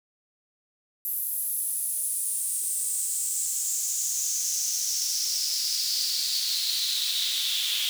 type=noise with high-pass filter sweep; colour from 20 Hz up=pink; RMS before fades=-28 dBFS; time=1.05-7.89 s; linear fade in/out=0 ms; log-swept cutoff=12000 to 3300 Hz; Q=5.1; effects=none